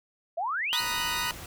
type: exponential sweep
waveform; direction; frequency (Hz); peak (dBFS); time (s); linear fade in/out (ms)
sine; up; 629 to 4500; -27; 0.37-0.81; 10
type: chord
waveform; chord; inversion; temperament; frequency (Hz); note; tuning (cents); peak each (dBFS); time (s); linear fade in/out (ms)
15% pulse; B major seventh; third; equal; 932.3 / 987.8 / 1244.5 / 1480; A#5 / B5 / D#6 / F#6; 0 / 0 / 0 / 0; -27; 0.73-1.31; 0
type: noise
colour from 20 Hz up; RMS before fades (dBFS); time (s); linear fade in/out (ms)
pink; -42; 0.8-1.46; 2
effects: none